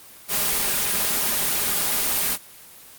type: noise with comb filter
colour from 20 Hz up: white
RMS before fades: -22 dBFS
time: 0.28-2.38 s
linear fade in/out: 50 ms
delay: 4.9 ms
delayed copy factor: +0.55
effects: white hiss -45 dBFS RMS until 2.98 s + Opus 24 kbps